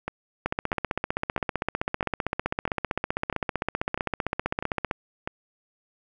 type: two click trains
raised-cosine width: 0.5 ms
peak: -10 / -14 dBFS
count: 70 / 9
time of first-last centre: 0.46-4.912 / 0.08-5.275 s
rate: 15.5 / 1.54 Hz
effects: none